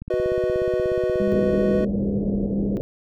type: click train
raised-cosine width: 5 ms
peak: -21 dBFS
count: 23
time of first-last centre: 0.02-1.337 s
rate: 16.7 Hz
type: chord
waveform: triangle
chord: B major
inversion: second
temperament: equal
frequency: 370 / 493.9 / 622.3 Hz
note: F#4 / B4 / D#5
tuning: 0 / 0 / 0 cents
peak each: -21 / -22 / -24 dBFS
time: 0.1-1.85 s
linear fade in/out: 5 ms
type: tone with pitch glide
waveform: sine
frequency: 201.2 to 199.81 Hz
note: G3 to G3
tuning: +45 to +33 cents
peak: -22 dBFS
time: 1.2-2.77 s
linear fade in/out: 0 ms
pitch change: -12 cents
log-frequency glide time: 2.21-2.29 s
type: low-pass noise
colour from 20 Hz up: white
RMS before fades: -27 dBFS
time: 1.32-2.81 s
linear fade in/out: 0 ms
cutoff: 530 Hz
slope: 48 dB/octave
effects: none